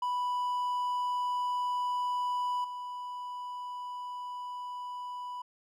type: tone with level steps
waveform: triangle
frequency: 987.8 Hz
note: B5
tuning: in tune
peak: -27 / -35 dBFS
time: 0.02-5.42 s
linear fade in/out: 5 ms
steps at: 2.64 s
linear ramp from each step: 5 ms
effects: none